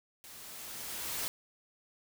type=noise with level ramp; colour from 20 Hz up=white; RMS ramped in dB=-51 to -35 dBFS; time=0.24-1.28 s; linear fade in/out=0 ms; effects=none